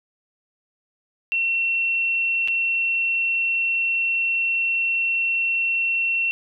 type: tone with dropouts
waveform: sine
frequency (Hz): 2715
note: F7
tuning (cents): -50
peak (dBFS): -19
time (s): 1.32-6.31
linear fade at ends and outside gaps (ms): 0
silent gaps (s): 2.476-2.483
effects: none